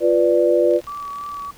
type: chord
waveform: sine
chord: B diminished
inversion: second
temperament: equal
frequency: 349.2 / 493.9 / 587.3 Hz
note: F4 / B4 / D5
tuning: 0 / 0 / 0 cents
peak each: -17 dBFS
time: 0-0.81 s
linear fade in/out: 50 ms
type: click train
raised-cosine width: 0.2 ms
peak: -26 dBFS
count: 29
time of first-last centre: 0.71-1.449 s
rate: 37.9 Hz
type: tone with vibrato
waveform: sine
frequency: 1149 Hz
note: D6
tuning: 38 cents flat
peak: -27 dBFS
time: 0.87-1.51 s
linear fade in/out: 5 ms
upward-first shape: triangle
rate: 3.1 Hz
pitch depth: 24 cents each way
effects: pink hiss -47 dBFS RMS until 1.57 s